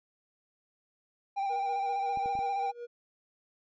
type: tone with vibrato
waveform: triangle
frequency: 790 Hz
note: G5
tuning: 13 cents sharp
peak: -27 dBFS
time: 1.36-2.72 s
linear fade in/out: 20 ms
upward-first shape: square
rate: 15 Hz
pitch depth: 24 cents each way
type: tone with tremolo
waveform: triangle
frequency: 477.6 Hz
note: A#4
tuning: 42 cents sharp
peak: -35 dBFS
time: 1.49-2.87 s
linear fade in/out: 20 ms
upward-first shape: triangle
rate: 5.4 Hz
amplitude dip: 90%
type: clicks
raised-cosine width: 3 ms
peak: -33 dBFS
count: 4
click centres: 2.173 / 2.259 / 2.353 / 2.39 s
effects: resampled to 16000 Hz